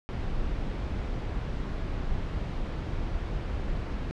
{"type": "noise", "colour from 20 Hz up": "brown", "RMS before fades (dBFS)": -31, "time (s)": [0.09, 4.11], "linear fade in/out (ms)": 0, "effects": ["low-pass 4000 Hz 12 dB/octave"]}